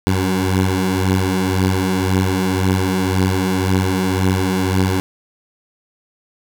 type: beating tone pair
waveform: 15% pulse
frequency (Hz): 92.5 / 94.4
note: F#2 / F#2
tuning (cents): 0 / +35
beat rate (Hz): 1.9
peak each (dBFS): -14 / -10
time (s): 0.07-5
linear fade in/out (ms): 0
effects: none

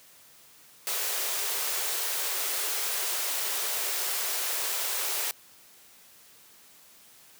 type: high-pass noise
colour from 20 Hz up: white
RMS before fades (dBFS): -30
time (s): 0.87-5.31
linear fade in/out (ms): 0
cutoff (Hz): 360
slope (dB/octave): 96
effects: white hiss -55 dBFS RMS until 7.39 s + high-pass 80 Hz 12 dB/octave

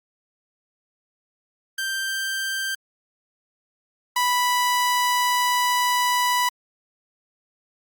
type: tone pair in turn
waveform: sawtooth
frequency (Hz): 1571 / 986.5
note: G6 / B5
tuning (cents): +3 / -2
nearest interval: minor sixth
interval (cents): 805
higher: first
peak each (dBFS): -21 / -15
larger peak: second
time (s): 1.78-2.75 / 4.16-6.49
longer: second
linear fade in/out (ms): 5
effects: Opus 48 kbps

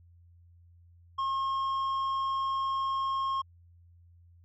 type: tone with tanh clipping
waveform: sine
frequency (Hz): 1077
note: C6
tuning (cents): +50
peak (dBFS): -29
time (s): 1.18-3.42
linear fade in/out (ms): 10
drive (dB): 6
effects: added 86 Hz sine -55 dBFS peak until 4.44 s

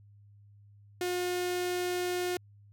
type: tone with notch filter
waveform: sawtooth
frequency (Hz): 358.6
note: F4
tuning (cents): +46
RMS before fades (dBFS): -32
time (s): 1.01-2.37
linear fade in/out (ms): 2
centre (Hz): 990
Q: 1.9
effects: added 102 Hz sine -54 dBFS peak until 2.72 s

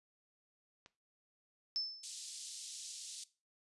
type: clicks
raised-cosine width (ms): 0.2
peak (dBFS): -37 / -45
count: 2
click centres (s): 0.861 / 1.771
type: tone with exponential decay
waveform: sine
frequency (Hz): 5274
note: E8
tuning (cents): 0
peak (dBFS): -32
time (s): 1.76-2.21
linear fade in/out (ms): 0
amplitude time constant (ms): 96
type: band-pass noise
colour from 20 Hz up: white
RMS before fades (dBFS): -48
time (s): 2.03-3.24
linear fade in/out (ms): 5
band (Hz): 3700 to 8500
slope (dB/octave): 24
effects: noise-tail reverb RT60 0.3 s tail -18 dB re dry + resampled to 24000 Hz

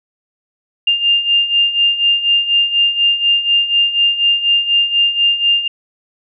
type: beating tone pair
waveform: sine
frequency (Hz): 2800 / 2804.1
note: F7 / F7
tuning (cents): +4 / +6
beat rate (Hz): 4.1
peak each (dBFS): -17 / -12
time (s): 0.87-5.68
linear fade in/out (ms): 5
effects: none

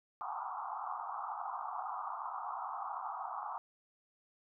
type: band-pass noise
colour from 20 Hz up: pink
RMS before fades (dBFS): -41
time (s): 0.21-3.58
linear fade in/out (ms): 0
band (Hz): 730 to 1300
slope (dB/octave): 96
effects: none

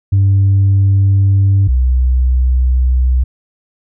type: tone pair in turn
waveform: sine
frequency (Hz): 98 / 63.3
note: G2 / B1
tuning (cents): 0 / +43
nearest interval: minor sixth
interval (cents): 757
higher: first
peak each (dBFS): -5 / -7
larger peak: first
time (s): 0.12-1.68 / 1.68-3.24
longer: neither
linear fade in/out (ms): 10
effects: tanh soft clip ceiling -5 dBFS

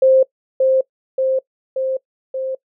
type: tone with echo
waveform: sine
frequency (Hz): 526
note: C5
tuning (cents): +9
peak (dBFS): -8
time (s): 0.02-0.23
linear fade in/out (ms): 5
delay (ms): 580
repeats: 4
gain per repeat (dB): -3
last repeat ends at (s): 2.55
effects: noise-tail reverb RT60 0.1 s tail -22 dB re dry

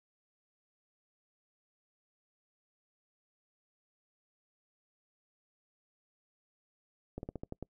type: slowing click train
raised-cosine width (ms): 2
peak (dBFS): -26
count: 7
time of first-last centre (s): 7.18-7.626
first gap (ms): 51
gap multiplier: 1.15
effects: noise-tail reverb RT60 0.1 s tail -26 dB re dry

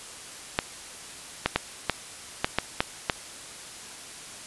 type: clicks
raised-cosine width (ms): 0.3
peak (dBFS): -5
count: 8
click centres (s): 0.589 / 1.46 / 1.56 / 1.897 / 2.445 / 2.586 / 2.805 / 3.098
effects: white hiss -42 dBFS RMS until 4.46 s + resampled to 24000 Hz

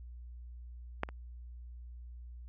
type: clicks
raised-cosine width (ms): 0.5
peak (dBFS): -16 / -30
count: 2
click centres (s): 1.034 / 1.089
effects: added 60 Hz sine -45 dBFS peak until 2.48 s

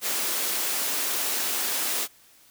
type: high-pass noise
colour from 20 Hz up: white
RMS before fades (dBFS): -27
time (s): 0.01-2.08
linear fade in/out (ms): 50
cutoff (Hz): 230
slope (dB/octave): 24
effects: white hiss -56 dBFS RMS until 2.5 s

